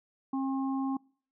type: harmonic tone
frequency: 268.5 Hz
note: C4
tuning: 45 cents sharp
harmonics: 1 / 3 / 4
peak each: -29 / -39 / -41 dBFS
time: 0.33-0.97 s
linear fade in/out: 5 ms
effects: noise-tail reverb RT60 0.5 s tail -26 dB re dry